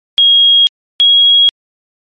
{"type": "tone pair in turn", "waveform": "sine", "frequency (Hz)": [3277, 3304], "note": ["G#7", "G#7"], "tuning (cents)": [-24, -10], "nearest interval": "unison", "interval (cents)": 14, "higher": "second", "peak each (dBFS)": -4, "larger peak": "neither", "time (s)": [[0.18, 0.67], [1, 1.49]], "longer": "neither", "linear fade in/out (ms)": 0, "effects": ["MP3 48 kbps"]}